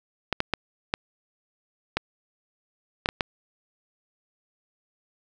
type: clicks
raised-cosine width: 0.3 ms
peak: -7 dBFS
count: 8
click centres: 0.327 / 0.404 / 0.537 / 0.939 / 1.97 / 3.059 / 3.089 / 3.208 s
effects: none